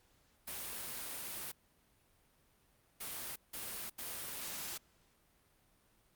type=noise bursts at uneven times; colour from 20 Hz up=white; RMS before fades=-43 dBFS; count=4; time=0.47-1.52 / 3-3.36 / 3.53-3.9 / 3.98-4.78 s; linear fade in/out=10 ms; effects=pink hiss -71 dBFS RMS until 6.15 s + Opus 48 kbps